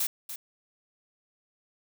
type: noise with echo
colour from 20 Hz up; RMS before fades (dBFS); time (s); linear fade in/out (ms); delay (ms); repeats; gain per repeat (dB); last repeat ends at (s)
blue; -28; 0-0.07; 5; 290; 1; -10; 0.36
effects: none